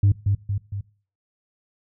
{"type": "tone with echo", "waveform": "sine", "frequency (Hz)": 100, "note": "G2", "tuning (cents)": 35, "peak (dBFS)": -11, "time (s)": [0.03, 0.12], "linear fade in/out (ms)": 5, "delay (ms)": 230, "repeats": 3, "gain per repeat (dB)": -5, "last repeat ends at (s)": 0.81, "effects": ["noise-tail reverb RT60 0.4 s tail -20 dB re dry", "tanh soft clip ceiling -11 dBFS"]}